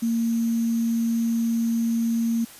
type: tone with sample-and-hold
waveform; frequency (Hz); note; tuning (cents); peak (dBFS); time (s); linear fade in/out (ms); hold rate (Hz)
sine; 230.2; A#3; -22; -20; 0.02-2.45; 10; 6300
effects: white hiss -45 dBFS RMS until 2.59 s + resampled to 32000 Hz